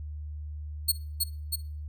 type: tone with echo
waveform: 10% pulse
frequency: 4344 Hz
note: C#8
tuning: 36 cents flat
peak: -14 dBFS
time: 0.88-0.92 s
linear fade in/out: 10 ms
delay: 320 ms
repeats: 2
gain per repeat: -3 dB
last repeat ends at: 1.56 s
effects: noise-tail reverb RT60 0.4 s tail -18 dB re dry + added 75 Hz sine -35 dBFS peak until 1.88 s